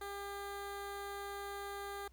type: tone with notch filter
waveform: 15% pulse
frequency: 401 Hz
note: G4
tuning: 39 cents sharp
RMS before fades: -44 dBFS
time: 0.01-2.08 s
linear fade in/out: 5 ms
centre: 5500 Hz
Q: 2
effects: added 60 Hz sine -59 dBFS peak until 2.12 s + pink hiss -73 dBFS RMS until 2.12 s